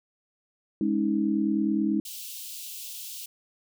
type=chord; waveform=sine; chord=Ab suspended fourth; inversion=none; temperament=equal with one note detuned; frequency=207.7 / 277.2 / 316.9 Hz; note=Ab3 / Db4 / Eb4; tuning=0 / 0 / +32 cents; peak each=-26 / -29 / -26 dBFS; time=0.81-2 s; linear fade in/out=2 ms
type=high-pass noise; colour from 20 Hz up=white; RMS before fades=-39 dBFS; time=2.05-3.26 s; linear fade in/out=5 ms; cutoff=2700 Hz; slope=48 dB/octave
effects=none